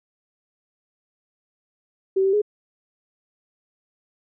sine tone with pitch steps, 383.7 / 387.1 / 417.5 Hz, G4 / G4 / G#4, -37 / -22 / +9 cents, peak -16 dBFS, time 2.16-2.418 s, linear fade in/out 10 ms, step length 86 ms, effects none

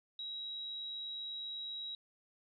sine tone, 3852 Hz, B7, 44 cents flat, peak -40 dBFS, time 0.19-1.95 s, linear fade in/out 2 ms, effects none

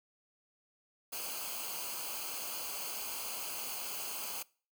white noise with comb filter, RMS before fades -40 dBFS, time 1.12-4.43 s, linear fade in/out 10 ms, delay 0.54 ms, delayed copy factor -0.75, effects noise-tail reverb RT60 0.4 s tail -23 dB re dry

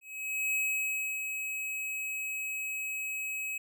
square tone with ADSR envelope, 2550 Hz, D#7, 42 cents sharp, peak -28 dBFS, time 0.01-3.58 s, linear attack 530 ms, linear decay 660 ms, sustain -6 dB, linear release 6 ms, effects none

